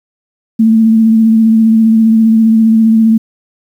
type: tone with vibrato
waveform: sine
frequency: 223 Hz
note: A3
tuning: 23 cents sharp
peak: -4 dBFS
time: 0.59-3.18 s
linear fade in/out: 10 ms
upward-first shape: triangle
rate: 15 Hz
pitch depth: 30 cents each way
effects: 7-bit